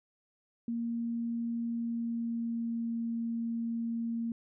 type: tone with pitch glide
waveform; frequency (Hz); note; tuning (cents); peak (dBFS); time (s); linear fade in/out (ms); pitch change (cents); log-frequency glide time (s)
sine; 233.1 to 231; A#3 to A#3; 0 to -16; -31; 0.68-4.32; 2; -16; 1.67-2.98
effects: none